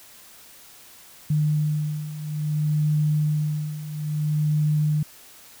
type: beating tone pair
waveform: sine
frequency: 150.8 / 151.39 Hz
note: D3 / D#3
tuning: +46 / -47 cents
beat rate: 0.59 Hz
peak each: -26 / -22 dBFS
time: 1.3-5.03 s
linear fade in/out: 5 ms
effects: white hiss -48 dBFS RMS until 5.6 s